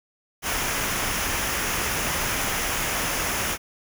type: noise with comb filter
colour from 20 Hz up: pink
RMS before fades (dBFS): -26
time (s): 0.42-3.58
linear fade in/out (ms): 50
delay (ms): 0.24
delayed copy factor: -0.5
effects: none